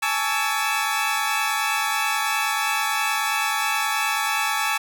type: chord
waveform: 20% pulse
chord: A major seventh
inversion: third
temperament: equal with one note detuned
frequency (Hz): 830.6 / 880 / 1129.4 / 1318.5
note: G#5 / A5 / C#6 / E6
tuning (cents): 0 / 0 / +32 / 0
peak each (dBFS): -22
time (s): 0.02-4.78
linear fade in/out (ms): 10
effects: none